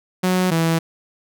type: tone pair in turn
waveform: sawtooth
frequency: 183.7 / 164.27 Hz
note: F#3 / E3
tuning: -12 / -6 cents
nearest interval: major second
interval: 194 cents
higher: first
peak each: -12 dBFS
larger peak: neither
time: 0.23-0.51 / 0.51-0.79 s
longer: neither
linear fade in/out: 10 ms
effects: none